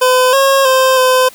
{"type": "tone with pitch steps", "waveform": "25% pulse", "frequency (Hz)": [508, 544, 522, 512], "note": ["B4", "C#5", "C5", "C5"], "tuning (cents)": [49, -33, -4, -38], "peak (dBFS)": -4, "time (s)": [0.01, 1.29], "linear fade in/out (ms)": 10, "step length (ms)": 320, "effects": ["white hiss -39 dBFS RMS until 1.34 s"]}